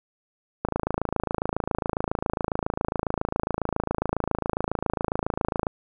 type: click train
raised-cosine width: 1 ms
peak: -10 dBFS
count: 138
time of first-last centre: 0.65-5.668 s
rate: 27.3 Hz
effects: none